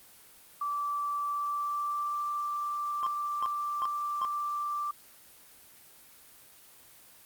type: tone with pitch glide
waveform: sine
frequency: 1162 to 1175.5 Hz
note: D6 to D6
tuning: -19 to +1 cents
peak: -29 dBFS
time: 0.61-4.91 s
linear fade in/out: 5 ms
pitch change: +20 cents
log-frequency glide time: 1.28-2.2 s
type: tone bursts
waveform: triangle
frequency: 1061 Hz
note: C6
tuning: 24 cents sharp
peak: -27 dBFS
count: 4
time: 3.03-4.25 s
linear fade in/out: 0 ms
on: 35 ms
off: 360 ms
effects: white hiss -55 dBFS RMS until 7.25 s + Opus 24 kbps